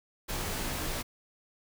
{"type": "noise with comb filter", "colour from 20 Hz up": "pink", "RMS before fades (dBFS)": -34, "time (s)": [0.28, 1.03], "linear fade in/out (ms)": 20, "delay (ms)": 18, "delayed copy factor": -0.65, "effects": []}